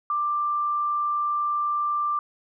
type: tone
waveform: sine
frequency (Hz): 1182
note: D6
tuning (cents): +11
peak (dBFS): -22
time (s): 0.1-2.19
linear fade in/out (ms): 2
effects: none